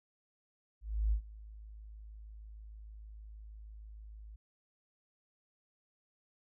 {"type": "tone with ADSR envelope", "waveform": "sine", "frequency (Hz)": 53.2, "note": "G#1", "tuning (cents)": 42, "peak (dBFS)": -26, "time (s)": [0.81, 4.36], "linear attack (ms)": 310, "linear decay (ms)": 91, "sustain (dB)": -21, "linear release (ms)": 6, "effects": []}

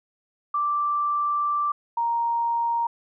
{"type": "tone pair in turn", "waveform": "sine", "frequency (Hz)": [1173, 934.1], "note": ["D6", "A#5"], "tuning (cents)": [-2, 3], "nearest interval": "major third", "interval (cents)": 395, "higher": "first", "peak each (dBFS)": -21, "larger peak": "neither", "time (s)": [[0.54, 1.72], [1.97, 2.87]], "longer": "first", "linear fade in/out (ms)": 5, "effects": []}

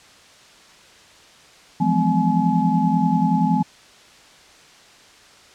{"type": "tone cluster", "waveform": "sine", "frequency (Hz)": [168, 178.4, 210, 253.6, 850], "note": ["E3", "F3", "G#3", "B3", "G#5"], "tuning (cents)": [33, 37, 19, 46, 40], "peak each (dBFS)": -22, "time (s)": [1.8, 3.63], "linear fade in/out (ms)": 10, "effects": ["white hiss -48 dBFS RMS until 5.54 s", "low-pass 6000 Hz 12 dB/octave"]}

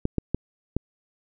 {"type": "clicks", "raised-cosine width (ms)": 3, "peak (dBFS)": -10, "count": 4, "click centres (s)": [0.054, 0.183, 0.346, 0.766], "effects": []}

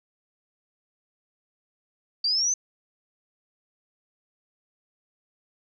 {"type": "exponential sweep", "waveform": "sine", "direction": "up", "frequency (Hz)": [4607, 6272], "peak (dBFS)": -21, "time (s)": [2.24, 2.54], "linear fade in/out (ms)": 5, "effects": []}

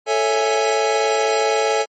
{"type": "chord", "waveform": "square", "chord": "A major seventh", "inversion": "none", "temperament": "equal", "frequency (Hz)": [440, 554.4, 659.3, 830.6], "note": ["A4", "C#5", "E5", "G#5"], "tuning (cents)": [0, 0, 0, 0], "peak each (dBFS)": [-20, -24, -25, -22], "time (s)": [0.06, 1.86], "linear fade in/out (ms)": 50, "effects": ["MP3 32 kbps"]}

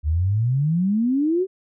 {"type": "exponential sweep", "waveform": "sine", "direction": "up", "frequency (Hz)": [72.1, 391.2], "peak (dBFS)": -17, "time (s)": [0.03, 1.47], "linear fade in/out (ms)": 50, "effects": []}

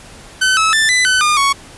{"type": "tone with pitch steps", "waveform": "sawtooth", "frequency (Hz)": [1521, 1299, 1770, 2001, 1512, 1211, 1112], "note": ["F#6", "E6", "A6", "B6", "F#6", "D#6", "C#6"], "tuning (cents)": [47, -26, 10, 22, 37, -47, 5], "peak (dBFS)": -7, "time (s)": [0.41, 1.53], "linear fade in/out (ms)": 10, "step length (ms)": 160, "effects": ["pink hiss -38 dBFS RMS until 1.77 s", "resampled to 24000 Hz"]}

